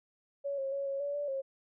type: tone with pitch steps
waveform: sine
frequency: 562 / 541 / 556 / 550 / 571 / 580 / 540 Hz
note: C#5 / C#5 / C#5 / C#5 / D5 / D5 / C#5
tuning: +24 / -42 / +5 / -14 / -49 / -22 / -45 cents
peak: -32 dBFS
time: 0.44-1.42 s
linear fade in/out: 20 ms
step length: 140 ms
effects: none